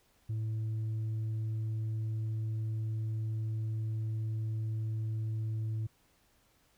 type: tone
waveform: sine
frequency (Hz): 110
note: A2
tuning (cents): 0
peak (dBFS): -29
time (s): 0.29-5.87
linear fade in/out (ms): 10
effects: tanh soft clip ceiling -31 dBFS + pink hiss -69 dBFS RMS until 6.77 s